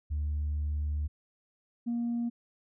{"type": "tone pair in turn", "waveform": "sine", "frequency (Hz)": [74.4, 236.2], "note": ["D2", "A#3"], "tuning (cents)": [23, 23], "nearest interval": "octave + minor sixth", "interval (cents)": 2000, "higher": "second", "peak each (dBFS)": -27, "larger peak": "neither", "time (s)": [[0.1, 1.08], [1.86, 2.3]], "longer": "first", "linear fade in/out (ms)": 20, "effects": ["tanh soft clip ceiling -26 dBFS"]}